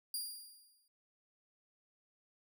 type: tone with exponential decay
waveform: 15% pulse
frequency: 4807 Hz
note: D8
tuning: 39 cents sharp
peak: -29 dBFS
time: 0.14-0.88 s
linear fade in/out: 2 ms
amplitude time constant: 160 ms
effects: none